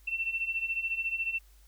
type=beating tone pair; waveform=sine; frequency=2683 / 2697 Hz; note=E7 / E7; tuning=+30 / +39 cents; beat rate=14 Hz; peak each=-35 / -31 dBFS; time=0.07-1.39 s; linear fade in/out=10 ms; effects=added 50 Hz sine -55 dBFS peak until 1.67 s + white hiss -65 dBFS RMS until 1.67 s